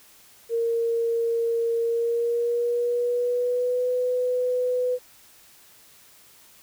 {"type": "tone with pitch glide", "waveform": "sine", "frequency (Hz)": [463, 499.1], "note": ["A#4", "B4"], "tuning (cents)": [-12, 18], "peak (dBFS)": -21, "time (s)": [0.49, 4.99], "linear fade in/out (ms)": 50, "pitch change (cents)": 130, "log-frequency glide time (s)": [1.83, 3.89], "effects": ["white hiss -53 dBFS RMS until 6.62 s"]}